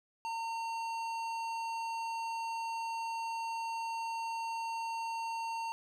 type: tone with tanh clipping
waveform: sine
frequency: 912 Hz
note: A#5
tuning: 38 cents flat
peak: -37 dBFS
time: 0.25-5.72 s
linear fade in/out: 0 ms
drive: 15 dB
effects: none